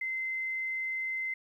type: tone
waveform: sine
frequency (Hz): 2067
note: C7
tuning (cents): -22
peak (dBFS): -31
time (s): 0.01-1.34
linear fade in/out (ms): 5
effects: 11-bit